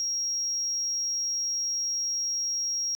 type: tone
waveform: sine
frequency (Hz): 5610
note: F8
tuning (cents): +7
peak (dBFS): -25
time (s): 0-2.95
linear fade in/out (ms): 0
effects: tanh soft clip ceiling -23 dBFS + 11-bit